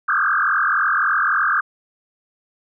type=tone with frequency modulation; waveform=sine; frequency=1396.9 Hz; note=F6; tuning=in tune; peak=-15 dBFS; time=0.08-1.61 s; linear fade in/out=10 ms; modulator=43.6 Hz; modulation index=5.4; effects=none